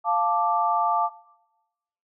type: chord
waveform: sine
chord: D minor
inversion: first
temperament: equal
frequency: 698.5 / 880 / 1174.7 Hz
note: F5 / A5 / D6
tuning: 0 / 0 / 0 cents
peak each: -25 / -23 / -24 dBFS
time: 0.04-1.1 s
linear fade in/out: 50 ms
effects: noise-tail reverb RT60 1.0 s tail -20 dB re dry

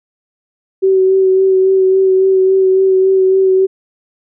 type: tone with vibrato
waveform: sine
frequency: 379.9 Hz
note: F#4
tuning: 46 cents sharp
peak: -7 dBFS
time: 0.82-3.67 s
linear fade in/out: 20 ms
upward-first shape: sine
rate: 3.6 Hz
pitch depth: 18 cents each way
effects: none

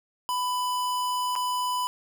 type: tone with dropouts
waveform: square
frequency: 996 Hz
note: B5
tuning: 14 cents sharp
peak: -26 dBFS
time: 0.29-1.87 s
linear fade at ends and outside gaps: 0 ms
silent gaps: 1.354-1.361 s
effects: none

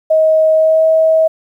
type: tone with pitch glide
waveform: sine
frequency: 632 to 640.5 Hz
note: D#5 to E5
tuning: +27 to -50 cents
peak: -7 dBFS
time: 0.1-1.28 s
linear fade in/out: 10 ms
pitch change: +23 cents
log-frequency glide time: 0.54-0.85 s
effects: 8-bit

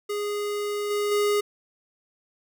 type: tone with level steps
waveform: square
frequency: 413 Hz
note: G#4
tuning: 10 cents flat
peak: -27 / -24 / -21 dBFS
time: 0.09-1.41 s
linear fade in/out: 10 ms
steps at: 0.9 / 1.11 s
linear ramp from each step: 10 ms
effects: none

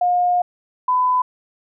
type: tone pair in turn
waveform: sine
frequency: 714 / 1003.4 Hz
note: F5 / B5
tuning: +38 / +27 cents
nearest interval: tritone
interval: 589 cents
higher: second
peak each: -14 dBFS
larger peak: neither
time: 0.01-0.42 / 0.88-1.22 s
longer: first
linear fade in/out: 5 ms
effects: none

